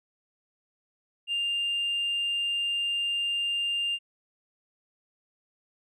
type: tone with tanh clipping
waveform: triangle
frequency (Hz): 2800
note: F7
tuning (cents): +4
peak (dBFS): -26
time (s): 1.27-3.99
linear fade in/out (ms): 50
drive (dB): 5
effects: none